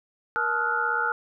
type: tone cluster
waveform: sine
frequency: 472.1 / 867 / 1274 / 1390 / 1467 Hz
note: A#4 / A5 / D#6 / F6 / F#6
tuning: +22 / -26 / +41 / -9 / -15 cents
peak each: -34 / -30 / -32 / -26 / -28 dBFS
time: 0.36-1.12 s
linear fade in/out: 0 ms
effects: none